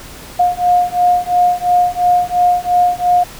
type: beating tone pair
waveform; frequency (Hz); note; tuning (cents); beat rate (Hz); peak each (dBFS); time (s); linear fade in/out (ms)
sine; 712 / 714.9; F5 / F5; +33 / +40; 2.9; -13; 0.39-3.24; 10
effects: pink hiss -34 dBFS RMS until 3.39 s